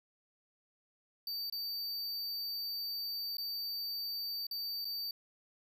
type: tone with dropouts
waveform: square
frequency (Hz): 4614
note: D8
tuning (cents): -31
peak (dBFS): -37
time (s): 1.27-5.11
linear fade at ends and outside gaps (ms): 2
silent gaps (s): 1.499-1.524 / 3.37-3.382 / 4.468-4.511 / 4.846-4.852
effects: none